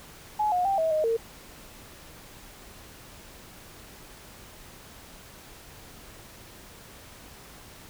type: tone with pitch steps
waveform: sine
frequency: 847 / 720 / 785 / 644 / 621 / 456.2 Hz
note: G#5 / F#5 / G5 / E5 / D#5 / A#4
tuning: +34 / -47 / +2 / -41 / -3 / -37 cents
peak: -22 dBFS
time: 0.39-1.17 s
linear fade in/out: 10 ms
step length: 130 ms
effects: pink hiss -48 dBFS RMS until 7.89 s